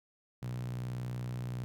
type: tone with high-pass filter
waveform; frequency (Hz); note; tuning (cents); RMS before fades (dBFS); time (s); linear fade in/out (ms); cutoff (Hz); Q
sawtooth; 61.3; B1; -12; -38; 0.42-1.64; 0; 130; 5.4
effects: none